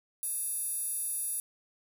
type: tone with high-pass filter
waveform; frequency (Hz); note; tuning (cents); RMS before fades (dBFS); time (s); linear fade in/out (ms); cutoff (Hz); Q
square; 523.3; C5; 0; -34; 0.23-1.4; 0; 11000; 7.1
effects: none